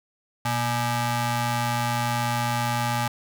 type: ring-modulated tone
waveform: sawtooth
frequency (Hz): 358.6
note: F4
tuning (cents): +46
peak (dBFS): -16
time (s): 0.45-3.08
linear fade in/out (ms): 5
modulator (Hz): 480
effects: none